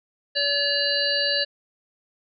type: harmonic tone with a mistuned harmonic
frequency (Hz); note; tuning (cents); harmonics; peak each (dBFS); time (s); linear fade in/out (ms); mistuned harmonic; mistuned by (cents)
571; D5; -49; 1 / 3 / 5 / 7 / 8; -28 / -27 / -29 / -26 / -25; 0.35-1.45; 20; 7; +23
effects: none